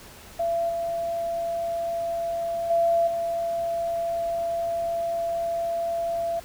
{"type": "tone with level steps", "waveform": "sine", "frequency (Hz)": 676, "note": "E5", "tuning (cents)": 43, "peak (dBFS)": [-22, -25, -18, -24], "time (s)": [0.39, 6.4], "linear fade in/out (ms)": 10, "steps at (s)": [0.69, 2.7, 3.07], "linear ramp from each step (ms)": 5, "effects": ["pink hiss -46 dBFS RMS until 6.44 s"]}